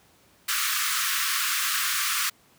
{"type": "high-pass noise", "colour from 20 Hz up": "pink", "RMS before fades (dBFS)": -26, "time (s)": [0.48, 2.3], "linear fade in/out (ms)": 10, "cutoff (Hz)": 1100, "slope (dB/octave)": 96, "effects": ["pink hiss -59 dBFS RMS until 2.58 s", "high-pass 80 Hz 12 dB/octave"]}